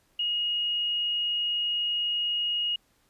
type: tone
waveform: sine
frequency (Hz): 2876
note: F#7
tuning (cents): -50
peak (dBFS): -25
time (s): 0.19-2.76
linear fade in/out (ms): 5
effects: pink hiss -67 dBFS RMS until 3.09 s + resampled to 32000 Hz